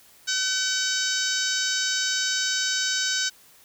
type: harmonic tone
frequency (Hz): 760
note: F#5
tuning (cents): +46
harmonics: 2 / 3 / 4 / 5 / 6 / 7 / 8 / 9 / 10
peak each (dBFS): -28 / -39 / -33 / -31 / -31 / -31 / -30 / -36 / -36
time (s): 0.27-3.3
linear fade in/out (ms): 20
effects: white hiss -54 dBFS RMS until 3.64 s